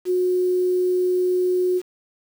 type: tone with quantisation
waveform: sine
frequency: 363.6 Hz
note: F#4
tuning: 30 cents flat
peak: -17 dBFS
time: 0.05-1.82 s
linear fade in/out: 50 ms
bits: 7
effects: none